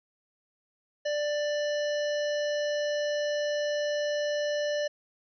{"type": "harmonic tone", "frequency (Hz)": 590, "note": "D5", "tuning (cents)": 8, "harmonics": [1, 3, 5, 7, 9, 10], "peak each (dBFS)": [-27, -37, -41, -44, -46, -47], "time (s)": [1.05, 4.88], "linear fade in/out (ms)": 10, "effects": []}